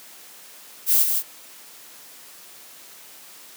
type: noise with echo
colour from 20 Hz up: violet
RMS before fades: -17 dBFS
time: 0.86-1.07 s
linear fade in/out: 50 ms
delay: 160 ms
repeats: 1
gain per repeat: -5 dB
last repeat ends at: 1.23 s
effects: white hiss -45 dBFS RMS until 3.56 s + high-pass 200 Hz 12 dB/octave